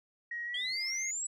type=tone with pitch glide; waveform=sine; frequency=1892 to 2099 Hz; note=A#6 to C7; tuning=+25 to +5 cents; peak=-35 dBFS; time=0.31-1.11 s; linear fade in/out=5 ms; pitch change=+180 cents; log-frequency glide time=0.45-0.79 s
type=linear sweep; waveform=sine; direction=up; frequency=3136 to 7900 Hz; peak=-33 dBFS; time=0.54-1.27 s; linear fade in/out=5 ms
effects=tanh soft clip ceiling -26 dBFS